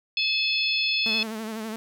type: harmonic tone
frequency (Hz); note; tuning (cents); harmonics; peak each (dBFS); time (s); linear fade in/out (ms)
861; A5; -38; 3 / 4 / 5 / 6; -25 / -27 / -29 / -31; 0.17-1.23; 2
type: tone with vibrato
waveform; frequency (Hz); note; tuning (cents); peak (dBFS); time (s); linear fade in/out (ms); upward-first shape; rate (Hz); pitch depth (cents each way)
sawtooth; 220; A3; 0; -27; 1.06-1.76; 0; sine; 12; 51
effects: none